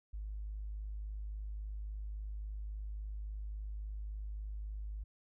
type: tone with tanh clipping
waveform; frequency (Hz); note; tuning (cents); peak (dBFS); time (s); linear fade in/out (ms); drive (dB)
triangle; 51.8; G#1; -4; -39; 0.13-5.04; 10; 4
effects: none